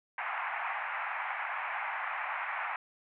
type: band-pass noise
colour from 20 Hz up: pink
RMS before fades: -36 dBFS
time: 0.18-2.76 s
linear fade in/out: 2 ms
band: 740 to 2400 Hz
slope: 48 dB/octave
effects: none